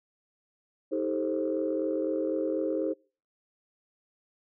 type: chord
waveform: sine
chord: A half-diminished seventh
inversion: second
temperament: just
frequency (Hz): 316.8 / 396 / 440 / 528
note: Eb4 / G4 / A4 / C5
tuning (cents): +31 / +18 / 0 / +16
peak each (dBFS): -30 / -33 / -34 / -31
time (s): 0.91-2.94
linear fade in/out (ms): 20
effects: noise-tail reverb RT60 0.4 s tail -26 dB re dry + tanh soft clip ceiling -18 dBFS